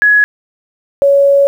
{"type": "tone pair in turn", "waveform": "sine", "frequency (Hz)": [1681, 559.4], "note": ["G#6", "C#5"], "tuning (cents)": [20, 16], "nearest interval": "octave + perfect fifth", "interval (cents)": 1904, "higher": "first", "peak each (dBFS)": -5, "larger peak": "neither", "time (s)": [[0.02, 0.24], [1.02, 1.47]], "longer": "second", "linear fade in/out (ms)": 0, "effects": ["7-bit"]}